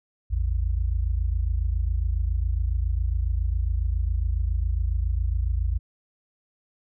sine tone pair together, 54.73 / 82 Hz, A1 / E2, -9 / -9 cents, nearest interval perfect fifth, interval 700 cents, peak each -23 / -26 dBFS, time 0.3-5.79 s, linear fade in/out 20 ms, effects none

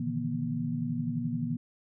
sine tone cluster, 118.9 / 146.8 / 158.7 / 169.8 / 239.1 Hz, A#2 / D3 / D#3 / F3 / A#3, +35 / 0 / +35 / -48 / +44 cents, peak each -37 / -37 / -36 / -38 / -32 dBFS, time 0-1.57 s, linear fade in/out 5 ms, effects none

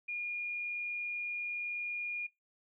sine tone, 2427 Hz, D#7, 44 cents flat, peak -35 dBFS, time 0.08-2.27 s, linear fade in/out 10 ms, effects noise-tail reverb RT60 0.2 s tail -19 dB re dry

